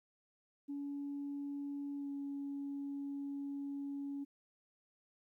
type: tone with pitch glide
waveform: sine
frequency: 283.5 to 280.7 Hz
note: C#4 to C#4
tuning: +39 to +22 cents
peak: -38 dBFS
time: 0.68-4.25 s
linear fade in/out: 20 ms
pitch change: -17 cents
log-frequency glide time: 1.97-2.08 s
effects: tanh soft clip ceiling -35 dBFS + 13-bit